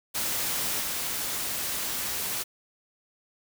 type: noise with level steps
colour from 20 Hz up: white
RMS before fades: -29 / -31 dBFS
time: 0.14-2.44 s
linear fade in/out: 20 ms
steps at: 0.8 s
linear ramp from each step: 20 ms
effects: none

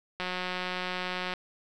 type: click train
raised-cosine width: 0.3 ms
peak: -17 dBFS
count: 208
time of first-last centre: 0.2-1.337 s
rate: 182 Hz
effects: none

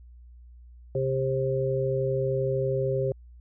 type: harmonic tone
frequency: 132.8 Hz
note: C3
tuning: 26 cents sharp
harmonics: 1 / 3 / 4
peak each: -28 / -28 / -28 dBFS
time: 0.95-3.12 s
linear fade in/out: 2 ms
effects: added 60 Hz sine -46 dBFS peak until 3.4 s

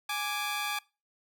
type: tone pair together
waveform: 15% pulse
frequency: 830.6 / 1174.6 Hz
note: G#5 / D6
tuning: 0 / 0 cents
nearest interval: tritone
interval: 600 cents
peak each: -27 / -28 dBFS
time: 0.09-0.79 s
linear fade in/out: 5 ms
effects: noise-tail reverb RT60 0.3 s tail -23 dB re dry

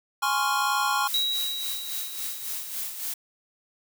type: chord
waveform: square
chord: Db major seventh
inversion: second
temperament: equal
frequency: 830.6 / 1046.5 / 1108.7 / 1396.9 Hz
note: Ab5 / C6 / Db6 / F6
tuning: 0 / 0 / 0 / 0 cents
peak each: -29 dBFS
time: 0.22-1.08 s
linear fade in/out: 10 ms
type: noise with tremolo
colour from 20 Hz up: blue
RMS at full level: -31 dBFS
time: 1.07-3.14 s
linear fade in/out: 5 ms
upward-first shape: sine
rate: 3.6 Hz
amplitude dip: 55%
type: tone with exponential decay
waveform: sine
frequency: 3859 Hz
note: B7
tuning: 41 cents flat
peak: -21 dBFS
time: 1.14-3.08 s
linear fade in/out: 2 ms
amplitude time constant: 420 ms
effects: none

